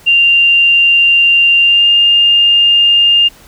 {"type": "tone with pitch glide", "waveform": "sine", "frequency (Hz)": [2784, 2811], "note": ["F7", "F7"], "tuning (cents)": [-6, 11], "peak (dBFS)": -5, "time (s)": [0.06, 3.29], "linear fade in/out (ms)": 20, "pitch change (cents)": 17, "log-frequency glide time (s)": [1.61, 1.87], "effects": ["pink hiss -41 dBFS RMS until 3.47 s"]}